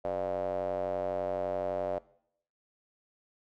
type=tone with band-pass filter; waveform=square; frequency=45.91 Hz; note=F#1; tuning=13 cents flat; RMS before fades=-33 dBFS; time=0.04-1.99 s; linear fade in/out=10 ms; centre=610 Hz; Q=6.2; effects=noise-tail reverb RT60 0.7 s tail -20 dB re dry